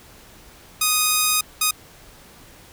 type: tone bursts at uneven times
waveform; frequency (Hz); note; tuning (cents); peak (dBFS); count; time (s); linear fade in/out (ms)
5% pulse; 1244.5; D#6; 0; -5; 2; 0.81-1.41 / 1.61-1.71; 5
effects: pink hiss -47 dBFS RMS until 2.72 s